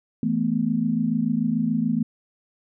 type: chord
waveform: sine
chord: E suspended fourth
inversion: none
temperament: equal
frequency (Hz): 164.81 / 220 / 246.9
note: E3 / A3 / B3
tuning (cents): 0 / 0 / 0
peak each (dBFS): -27 / -23 / -24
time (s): 0.23-2.03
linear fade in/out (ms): 2
effects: none